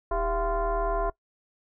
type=tone with frequency modulation; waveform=sine; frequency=319.1 Hz; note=D#4; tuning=44 cents sharp; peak=-24 dBFS; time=0.11-1.1 s; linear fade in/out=5 ms; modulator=358 Hz; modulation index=2.2; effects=noise-tail reverb RT60 0.1 s tail -21 dB re dry